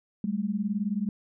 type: beating tone pair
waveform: sine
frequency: 196 / 215 Hz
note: G3 / A3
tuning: 0 / -40 cents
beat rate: 19 Hz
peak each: -29 / -29 dBFS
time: 0.24-1.09 s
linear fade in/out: 2 ms
effects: none